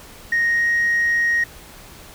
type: tone with pitch glide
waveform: sine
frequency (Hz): 1864.7 to 1875.5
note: A#6 to A#6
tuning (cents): 0 to +10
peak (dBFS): -14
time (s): 0.32-1.44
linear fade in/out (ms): 5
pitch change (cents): +10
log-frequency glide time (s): 0.43-0.69
effects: tanh soft clip ceiling -13 dBFS + pink hiss -42 dBFS RMS until 2.14 s